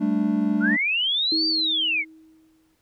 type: chord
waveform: triangle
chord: G suspended second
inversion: none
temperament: equal with one note detuned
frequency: 196.68 / 220 / 293.7 Hz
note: G3 / A3 / D4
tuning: +6 / 0 / 0 cents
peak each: -23 / -21 / -22 dBFS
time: 0-0.77 s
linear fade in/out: 20 ms
type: linear two-way sweep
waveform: sine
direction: up then down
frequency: 1359 to 4699 to 2091 Hz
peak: -20 dBFS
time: 0.6-2.05 s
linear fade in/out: 50 ms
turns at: 1.47 s
type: tone with exponential decay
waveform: sine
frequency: 318.2 Hz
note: D#4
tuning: 39 cents sharp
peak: -23 dBFS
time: 1.32-2.75 s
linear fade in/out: 2 ms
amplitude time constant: 310 ms
effects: pink hiss -68 dBFS RMS until 2.81 s